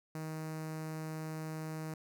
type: tone with notch filter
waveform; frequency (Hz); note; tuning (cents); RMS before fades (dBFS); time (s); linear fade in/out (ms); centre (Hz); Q
sawtooth; 157.6; D#3; +23; -41; 0.15-1.94; 2; 3300; 1.4
effects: none